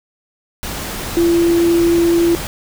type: tone in noise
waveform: sine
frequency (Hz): 339.6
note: F4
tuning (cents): -48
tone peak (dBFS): -10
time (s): 1.17-2.35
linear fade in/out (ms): 0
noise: pink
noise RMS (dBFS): -25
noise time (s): 0.63-2.47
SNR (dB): +12
effects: none